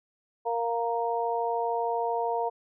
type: harmonic tone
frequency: 233.1 Hz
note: A#3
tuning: in tune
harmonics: 2 / 3 / 4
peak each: -30 / -30 / -30 dBFS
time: 0.45-2.5 s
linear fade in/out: 20 ms
effects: none